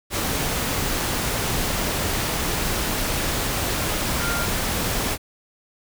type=tone in noise; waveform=sine; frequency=1396.9 Hz; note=F6; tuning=in tune; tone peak=-27 dBFS; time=4.19-4.48 s; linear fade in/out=50 ms; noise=pink; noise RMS=-24 dBFS; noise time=0.1-5.18 s; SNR=-6 dB; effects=none